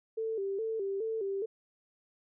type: tone with vibrato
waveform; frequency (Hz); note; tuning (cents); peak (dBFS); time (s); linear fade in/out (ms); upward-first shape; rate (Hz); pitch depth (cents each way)
sine; 418.1; G#4; +12; -31; 0.17-1.46; 10; square; 2.4; 110
effects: none